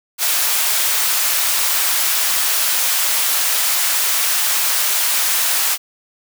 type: high-pass noise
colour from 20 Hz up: white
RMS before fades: -17 dBFS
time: 0.18-5.78 s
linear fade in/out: 50 ms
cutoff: 770 Hz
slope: 12 dB/octave
effects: none